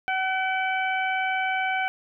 harmonic tone with a mistuned harmonic, 756 Hz, F#5, 37 cents sharp, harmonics 1 / 2 / 3 / 4, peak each -26 / -28 / -29 / -38 dBFS, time 0.08-1.88 s, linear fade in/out 0 ms, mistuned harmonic 3, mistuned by +25 cents, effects none

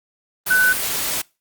sine tone in noise, 1502 Hz, F#6, 26 cents sharp, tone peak -12 dBFS, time 0.5-0.73 s, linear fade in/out 10 ms, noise white, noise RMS -23 dBFS, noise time 0.46-1.22 s, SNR +8 dB, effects noise-tail reverb RT60 0.3 s tail -25 dB re dry + Opus 32 kbps

